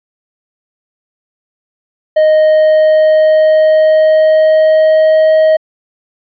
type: tone with pitch glide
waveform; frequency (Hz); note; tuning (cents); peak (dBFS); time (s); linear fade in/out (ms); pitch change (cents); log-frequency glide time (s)
triangle; 621 to 629.7; D#5 to D#5; -3 to +21; -3; 2.16-5.57; 10; +24; 2.32-5.34
effects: resampled to 11025 Hz